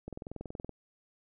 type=click train; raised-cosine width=2 ms; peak=-27 dBFS; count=14; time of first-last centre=0.08-0.693 s; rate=21.2 Hz; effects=none